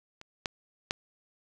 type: clicks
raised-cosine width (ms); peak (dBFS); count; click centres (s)
0.2; -28 / -13 / -11; 3; 0.214 / 0.458 / 0.909
effects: none